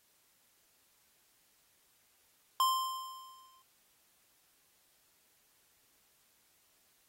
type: tone with exponential decay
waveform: square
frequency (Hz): 1046.5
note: C6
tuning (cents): 0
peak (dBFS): -25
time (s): 2.6-3.62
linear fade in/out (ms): 1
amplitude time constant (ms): 220
effects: white hiss -70 dBFS RMS until 7.08 s + AAC 48 kbps